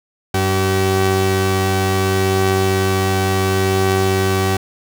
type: tone pair together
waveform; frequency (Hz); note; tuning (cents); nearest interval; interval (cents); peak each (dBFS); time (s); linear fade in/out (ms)
sawtooth; 95.7 / 382.1; G2 / G4; -41 / -44; 2 octaves; 2397; -13; 0.34-4.57; 5
effects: none